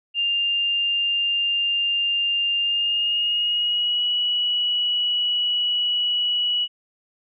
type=tone with pitch glide; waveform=sine; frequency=2800 to 2932 Hz; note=F7 to F#7; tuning=+4 to -16 cents; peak=-19 dBFS; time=0.14-6.68 s; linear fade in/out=50 ms; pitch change=+80 cents; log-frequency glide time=2.6-4.11 s; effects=none